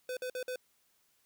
square tone bursts, 505 Hz, B4, 39 cents sharp, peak -36 dBFS, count 4, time 0.09-0.559 s, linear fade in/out 2 ms, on 79 ms, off 51 ms, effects white hiss -72 dBFS RMS until 1.25 s

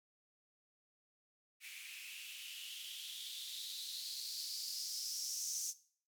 violet noise with band-pass filter sweep, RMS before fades -45 dBFS, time 1.6-5.74 s, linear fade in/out 50 ms, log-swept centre 2300 to 6200 Hz, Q 5.7, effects noise-tail reverb RT60 0.5 s tail -18 dB re dry

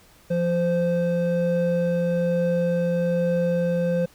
triangle tone pair together, 173.05 / 518 Hz, F3 / C5, -16 / -17 cents, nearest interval octave + perfect fifth, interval 1899 cents, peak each -21 / -20 dBFS, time 0.3-4.06 s, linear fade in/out 10 ms, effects pink hiss -54 dBFS RMS until 4.14 s

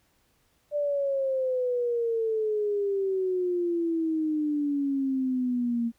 sine exponential sweep, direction down, 592 to 230.2 Hz, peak -24 dBFS, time 0.71-5.92 s, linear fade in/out 50 ms, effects pink hiss -68 dBFS RMS until 5.98 s

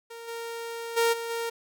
sawtooth tone with level steps, 463.1 Hz, A#4, 11 cents flat, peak -36 / -30 / -17 / -28 / -25 dBFS, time 0.1-1.5 s, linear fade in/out 10 ms, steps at 0.27 / 0.96 / 1.12 / 1.29 s, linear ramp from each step 20 ms, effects none

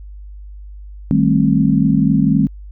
sine chord, A half-diminished seventh, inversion second, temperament equal with one note detuned, 155.56 / 196 / 220 / 267.6 Hz, Eb3 / G3 / A3 / C4, 0 / 0 / 0 / +39 cents, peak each -16 dBFS, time 1.11-2.47 s, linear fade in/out 0 ms, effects added 50 Hz sine -31 dBFS peak until 2.71 s

